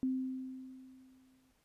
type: tone with exponential decay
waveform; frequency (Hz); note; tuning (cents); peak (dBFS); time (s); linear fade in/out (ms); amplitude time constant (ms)
sine; 260; C4; -11; -29; 0.03-1.51; 0; 320
effects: pink hiss -74 dBFS RMS until 1.64 s + resampled to 32000 Hz